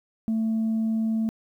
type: tone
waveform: sine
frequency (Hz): 222.4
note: A3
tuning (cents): +19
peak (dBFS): -20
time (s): 0.28-1.29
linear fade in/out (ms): 0
effects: tanh soft clip ceiling -20 dBFS + 10-bit